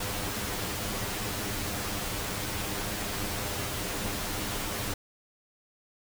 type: noise with comb filter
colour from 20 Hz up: pink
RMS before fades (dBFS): -33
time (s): 0-4.94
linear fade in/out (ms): 5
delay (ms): 9.9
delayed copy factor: +0.55
effects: none